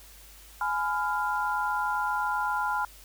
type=chord; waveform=sine; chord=F diminished; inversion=first; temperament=just; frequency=838.1 / 1005.8 / 1396.9 Hz; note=Ab5 / Cb6 / F6; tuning=+16 / +31 / 0 cents; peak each=-30 dBFS; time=0.61-2.85 s; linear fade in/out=2 ms; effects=added 50 Hz sine -52 dBFS peak until 3.04 s + white hiss -52 dBFS RMS until 3.04 s